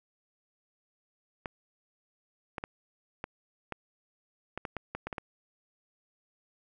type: clicks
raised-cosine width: 0.5 ms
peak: -20 dBFS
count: 12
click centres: 1.458 / 2.582 / 2.639 / 3.241 / 3.723 / 4.576 / 4.652 / 4.767 / 4.95 / 5.07 / 5.128 / 5.182 s
effects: none